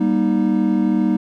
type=chord; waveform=triangle; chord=Eb major; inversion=first; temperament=equal with one note detuned; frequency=196 / 238.3 / 311.1 Hz; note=G3 / Bb3 / Eb4; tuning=0 / +38 / 0 cents; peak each=-17 dBFS; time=0-1.17 s; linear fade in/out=10 ms; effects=none